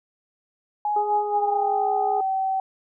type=tone with pitch glide; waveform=sine; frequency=836 to 766.6 Hz; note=G#5 to G5; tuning=+11 to -39 cents; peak=-21 dBFS; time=0.85-2.6 s; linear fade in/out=2 ms; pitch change=-150 cents; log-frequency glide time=1.22-1.9 s
type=harmonic tone; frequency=415.3 Hz; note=G#4; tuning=in tune; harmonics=1 / 2 / 3; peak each=-27 / -27 / -40 dBFS; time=0.96-2.21 s; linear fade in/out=5 ms
effects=none